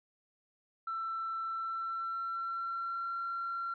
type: tone with pitch glide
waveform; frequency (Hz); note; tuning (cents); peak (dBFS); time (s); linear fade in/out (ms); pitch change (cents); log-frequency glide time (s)
sine; 1336 to 1368; E6 to F6; +23 to -36; -33; 0.87-3.74; 5; +41; 1.44-3.17
effects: tanh soft clip ceiling -30 dBFS